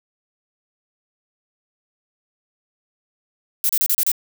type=noise bursts; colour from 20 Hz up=violet; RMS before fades=-18 dBFS; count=6; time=3.64-4.117 s; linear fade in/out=0 ms; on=52 ms; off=33 ms; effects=none